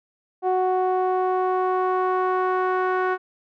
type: tone with low-pass filter sweep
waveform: sawtooth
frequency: 370 Hz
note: F#4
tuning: in tune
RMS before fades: -22 dBFS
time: 0.42-3.18 s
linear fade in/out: 50 ms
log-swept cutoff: 790 to 1400 Hz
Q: 2.7
effects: none